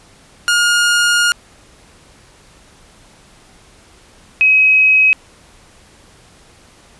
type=tone pair in turn; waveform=sawtooth / sine; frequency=1424 / 2543 Hz; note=F6 / D#7; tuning=+33 / +37 cents; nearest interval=minor seventh; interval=1004 cents; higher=second; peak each=-7 dBFS; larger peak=neither; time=0.48-1.32 / 4.41-5.13 s; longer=first; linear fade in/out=0 ms; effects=pink hiss -46 dBFS RMS until 6.99 s + resampled to 24000 Hz